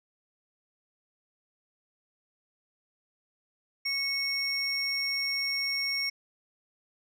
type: tone pair together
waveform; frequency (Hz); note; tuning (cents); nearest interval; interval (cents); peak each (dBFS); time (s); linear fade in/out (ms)
sine; 2200 / 5544; C#7 / F8; -14 / -14; octave + major third; 1600; -29 / -28; 3.85-6.1; 10
effects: tanh soft clip ceiling -24 dBFS